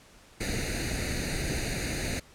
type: noise with comb filter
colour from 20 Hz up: pink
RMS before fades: -31 dBFS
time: 0.4-2.2 s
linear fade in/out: 10 ms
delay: 0.46 ms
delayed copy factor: +0.85
effects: pink hiss -55 dBFS RMS until 2.34 s + low-pass 10000 Hz 12 dB/octave

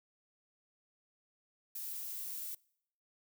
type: noise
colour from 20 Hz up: violet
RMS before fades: -42 dBFS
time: 1.75-2.55 s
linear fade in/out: 5 ms
effects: noise-tail reverb RT60 0.7 s tail -25 dB re dry

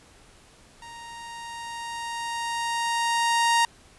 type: tone with level ramp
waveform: sawtooth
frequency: 932.3 Hz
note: A#5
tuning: in tune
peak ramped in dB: -37 to -14 dBFS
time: 0.82-3.65 s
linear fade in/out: 2 ms
effects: pink hiss -54 dBFS RMS until 3.98 s + resampled to 24000 Hz

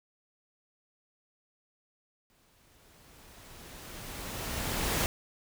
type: noise with exponential growth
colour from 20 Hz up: pink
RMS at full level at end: -28 dBFS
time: 2.3-5.06 s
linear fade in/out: 0 ms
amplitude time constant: 600 ms
effects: none

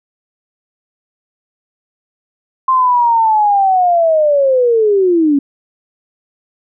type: linear sweep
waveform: sine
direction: down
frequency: 1055 to 273.2 Hz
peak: -8 dBFS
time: 2.68-5.39 s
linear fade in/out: 5 ms
effects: none

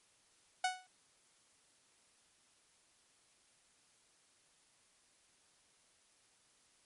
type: tone with exponential decay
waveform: sawtooth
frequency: 740 Hz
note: F#5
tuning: in tune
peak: -25 dBFS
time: 0.64-0.87 s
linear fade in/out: 5 ms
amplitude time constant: 50 ms
effects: white hiss -70 dBFS RMS until 6.85 s + MP3 48 kbps

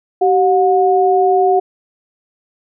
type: tone pair together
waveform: sine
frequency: 383.5 / 724 Hz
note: G4 / F#5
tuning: -38 / -38 cents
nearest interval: major seventh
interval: 1100 cents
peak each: -12 dBFS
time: 0.21-1.6 s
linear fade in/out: 10 ms
effects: none

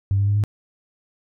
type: tone with pitch steps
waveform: sine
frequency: 98.4 / 100.24 / 102.11 / 104.01 Hz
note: G2 / G2 / G#2 / G#2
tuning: +7 / +39 / -29 / +3 cents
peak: -15 dBFS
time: 0.11-0.438 s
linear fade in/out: 0 ms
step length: 82 ms
effects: tanh soft clip ceiling -11 dBFS

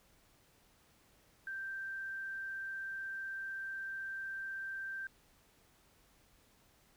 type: tone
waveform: sine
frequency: 1569 Hz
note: G6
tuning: 1 cent sharp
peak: -39 dBFS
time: 1.47-5.07 s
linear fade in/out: 2 ms
effects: pink hiss -68 dBFS RMS until 6.96 s

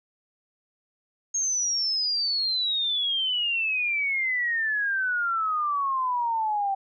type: exponential sweep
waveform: sine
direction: down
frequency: 6550 to 774 Hz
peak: -23 dBFS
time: 1.34-6.75 s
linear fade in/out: 10 ms
effects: none

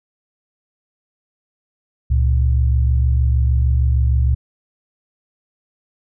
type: tone pair together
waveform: sine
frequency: 69 / 115.51 Hz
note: C#2 / A#2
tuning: -7 / -15 cents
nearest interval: major sixth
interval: 892 cents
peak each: -13 / -19 dBFS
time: 2.1-4.35 s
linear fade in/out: 10 ms
effects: none

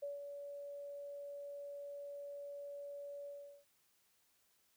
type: tone with ADSR envelope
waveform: sine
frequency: 570 Hz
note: C#5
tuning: 48 cents sharp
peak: -39 dBFS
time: 0.02-3.65 s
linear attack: 11 ms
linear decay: 160 ms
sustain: -6 dB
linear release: 380 ms
effects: white hiss -75 dBFS RMS until 4.76 s

